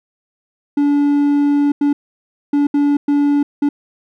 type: tone bursts at uneven times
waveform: triangle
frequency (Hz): 287.8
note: D4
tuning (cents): -35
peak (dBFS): -9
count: 6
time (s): 0.77-1.72 / 1.81-1.93 / 2.53-2.67 / 2.74-2.97 / 3.08-3.43 / 3.62-3.69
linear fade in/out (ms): 5
effects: none